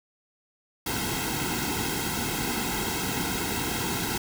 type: noise with comb filter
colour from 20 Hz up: pink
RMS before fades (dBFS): -29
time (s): 0.86-4.18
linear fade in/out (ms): 5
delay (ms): 1.7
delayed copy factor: -0.9
effects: none